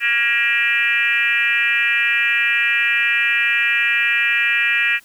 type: tone with frequency modulation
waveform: sine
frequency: 2144 Hz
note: C7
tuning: 42 cents sharp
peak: -14 dBFS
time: 0-5 s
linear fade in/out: 50 ms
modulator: 246 Hz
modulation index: 2.3
effects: white hiss -51 dBFS RMS until 5.04 s

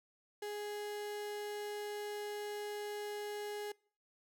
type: tone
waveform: 35% pulse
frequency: 415.3 Hz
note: G#4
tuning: in tune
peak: -38 dBFS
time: 0.42-3.72 s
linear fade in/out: 5 ms
effects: noise-tail reverb RT60 0.5 s tail -25 dB re dry

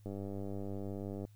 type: click train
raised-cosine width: 2 ms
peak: -29 dBFS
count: 119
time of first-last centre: 0.06-1.251 s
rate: 99.1 Hz
effects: added 105 Hz sine -56 dBFS peak until 1.35 s + white hiss -73 dBFS RMS until 1.35 s

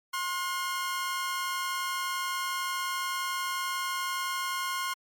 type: tone pair together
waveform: sawtooth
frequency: 1062.9 / 1441 Hz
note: C6 / F#6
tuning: +27 / -46 cents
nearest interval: perfect fourth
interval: 527 cents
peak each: -27 / -32 dBFS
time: 0.13-4.94 s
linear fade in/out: 10 ms
effects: MP3 96 kbps

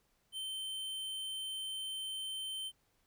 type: tone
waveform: square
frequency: 3099 Hz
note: G7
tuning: 21 cents flat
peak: -39 dBFS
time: 0.32-2.72 s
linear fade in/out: 50 ms
effects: pink hiss -75 dBFS RMS until 3.06 s

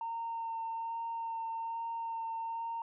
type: tone with vibrato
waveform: sine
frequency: 914 Hz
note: A#5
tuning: 34 cents flat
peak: -34 dBFS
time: 0.01-2.82 s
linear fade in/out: 2 ms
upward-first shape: sine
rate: 1.2 Hz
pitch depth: 12 cents each way
effects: tanh soft clip ceiling -31 dBFS

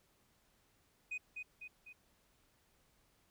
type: tone with echo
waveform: sine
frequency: 2497 Hz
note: D#7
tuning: 6 cents sharp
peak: -36 dBFS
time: 1.11-1.18 s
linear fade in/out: 10 ms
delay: 250 ms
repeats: 3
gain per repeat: -5 dB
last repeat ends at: 1.93 s
effects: tanh soft clip ceiling -37 dBFS + pink hiss -73 dBFS RMS until 3.3 s

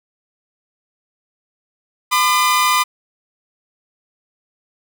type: tone pair together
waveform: sawtooth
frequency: 1010.6 / 1206 Hz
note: B5 / D6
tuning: +40 / +46 cents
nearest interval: minor third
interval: 306 cents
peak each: -12 dBFS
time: 2.11-2.84 s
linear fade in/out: 20 ms
effects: none

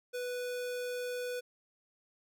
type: tone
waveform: square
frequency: 493.9 Hz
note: B4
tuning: in tune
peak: -36 dBFS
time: 0.13-1.41 s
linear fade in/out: 20 ms
effects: none

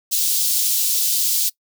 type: high-pass noise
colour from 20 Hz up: white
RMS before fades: -19 dBFS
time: 0.11-1.5 s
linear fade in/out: 20 ms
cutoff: 3600 Hz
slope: 24 dB/octave
effects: noise-tail reverb RT60 0.1 s tail -22 dB re dry

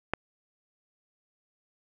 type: click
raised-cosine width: 0.5 ms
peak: -11 dBFS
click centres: 0.136 s
effects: none

